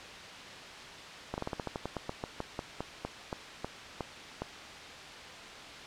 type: slowing click train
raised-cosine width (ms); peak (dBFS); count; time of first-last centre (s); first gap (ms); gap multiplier
1; -20; 20; 1.34-4.42; 39; 1.14
effects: white hiss -45 dBFS RMS until 5.86 s + low-pass 4000 Hz 12 dB/octave